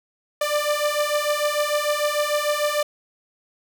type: beating tone pair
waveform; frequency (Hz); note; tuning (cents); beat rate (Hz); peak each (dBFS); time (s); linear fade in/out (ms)
sawtooth; 589 / 595.7; D5 / D5; +5 / +24; 6.7; -20 / -19; 0.41-2.83; 5
effects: none